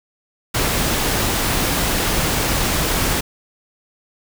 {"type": "noise", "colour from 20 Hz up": "pink", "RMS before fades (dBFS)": -19, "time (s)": [0.54, 3.21], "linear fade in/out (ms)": 10, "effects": []}